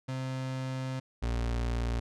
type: tone pair in turn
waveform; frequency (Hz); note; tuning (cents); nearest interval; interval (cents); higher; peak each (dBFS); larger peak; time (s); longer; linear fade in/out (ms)
35% pulse; 130.81 / 58.66; C3 / A#1; 0 / +12; octave + major second; 1388; first; -31 / -27; second; 0.08-1 / 1.22-2; first; 10
effects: low-pass 7000 Hz 12 dB/octave